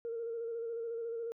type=tone with vibrato; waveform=sine; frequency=461.9 Hz; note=A#4; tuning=16 cents flat; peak=-35 dBFS; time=0.05-1.32 s; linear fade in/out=0 ms; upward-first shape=square; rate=14 Hz; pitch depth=26 cents each way; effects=tanh soft clip ceiling -31 dBFS